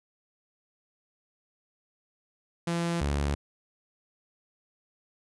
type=tone pair in turn; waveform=sawtooth; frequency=170 / 71.48 Hz; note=F3 / D2; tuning=-46 / -46 cents; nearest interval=octave + minor third; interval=1500 cents; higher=first; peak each=-23 / -22 dBFS; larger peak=second; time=2.67-3.01 / 3.01-3.35 s; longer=neither; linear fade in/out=5 ms; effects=resampled to 24000 Hz